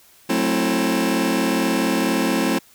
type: chord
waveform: sawtooth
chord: F# half-diminished seventh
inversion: none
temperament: just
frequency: 185 / 222 / 266.4 / 333 Hz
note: F#3 / A3 / C4 / E4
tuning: 0 / +16 / +31 / +18 cents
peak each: -22 / -19 / -18 / -19 dBFS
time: 0.29-2.59 s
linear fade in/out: 10 ms
effects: white hiss -52 dBFS RMS until 2.74 s